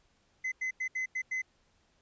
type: tone bursts at uneven times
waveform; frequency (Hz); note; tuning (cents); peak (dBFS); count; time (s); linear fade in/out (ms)
triangle; 2040; C7; -44; -29; 6; 0.44-0.52 / 0.61-0.71 / 0.8-0.88 / 0.95-1.06 / 1.15-1.22 / 1.31-1.42; 10
effects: pink hiss -70 dBFS RMS until 2.01 s + resampled to 16000 Hz